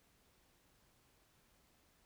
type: silence
effects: pink hiss -72 dBFS RMS until 2.05 s